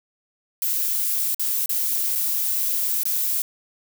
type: noise with dropouts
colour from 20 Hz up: violet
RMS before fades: -23 dBFS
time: 0.62-3.42 s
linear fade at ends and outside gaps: 1 ms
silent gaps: 1.346-1.395 / 1.66-1.693 / 2.153-2.157 / 3.034-3.054 s
effects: none